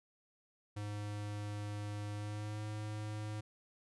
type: tone with pitch glide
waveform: square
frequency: 103.83 to 106.5 Hz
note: G#2 to G#2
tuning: 0 to +44 cents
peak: -40 dBFS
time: 0.76-3.41 s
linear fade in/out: 10 ms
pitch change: +44 cents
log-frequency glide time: 2.14-2.63 s
effects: resampled to 24000 Hz